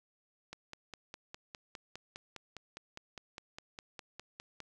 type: click train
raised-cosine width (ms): 0.2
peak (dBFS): -27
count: 21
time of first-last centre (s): 0.53-4.603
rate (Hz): 4.91
effects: none